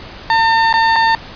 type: tone with dropouts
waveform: 30% pulse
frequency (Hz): 904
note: A5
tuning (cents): +47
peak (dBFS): -7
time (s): 0.3-1.15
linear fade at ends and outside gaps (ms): 1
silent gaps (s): 0.728-0.739 / 0.959-0.962
effects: pink hiss -33 dBFS RMS until 1.35 s + resampled to 11025 Hz